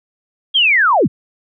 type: linear sweep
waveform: sine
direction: down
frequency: 3322 to 73.9 Hz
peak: -9 dBFS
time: 0.54-1.08 s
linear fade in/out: 20 ms
effects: none